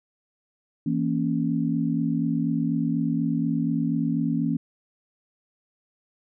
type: chord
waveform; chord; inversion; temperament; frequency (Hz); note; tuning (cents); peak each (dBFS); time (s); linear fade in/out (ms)
sine; A# diminished; second; equal; 164.81 / 233.1 / 277.2; E3 / A#3 / C#4; 0 / 0 / 0; -26; 0.86-4.57; 5
effects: none